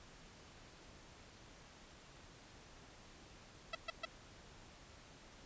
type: tone bursts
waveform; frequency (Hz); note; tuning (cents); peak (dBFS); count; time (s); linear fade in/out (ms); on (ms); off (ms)
10% pulse; 659.3; E5; 0; -30; 3; 3.73-4.053; 5; 21; 130
effects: pink hiss -59 dBFS RMS until 5.45 s + resampled to 16000 Hz